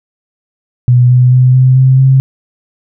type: tone with pitch steps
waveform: sine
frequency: 123.47 / 125.34 / 127.23 / 129.16 / 131.11 / 133.1 Hz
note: B2 / B2 / C3 / C3 / C3 / C3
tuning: 0 / +26 / -48 / -22 / +4 / +30 cents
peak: -3 dBFS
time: 0.88-2.2 s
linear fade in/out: 0 ms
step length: 220 ms
effects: none